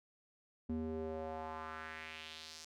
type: tone with band-pass filter sweep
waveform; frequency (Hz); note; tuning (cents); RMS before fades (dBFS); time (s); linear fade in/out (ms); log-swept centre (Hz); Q
square; 79.3; D#2; +33; -44; 0.69-2.65; 5; 240 to 5900; 2.3
effects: none